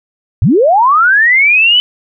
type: linear sweep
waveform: sine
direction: up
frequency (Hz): 75.4 to 3026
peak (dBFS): -5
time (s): 0.42-1.8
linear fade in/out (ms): 0
effects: none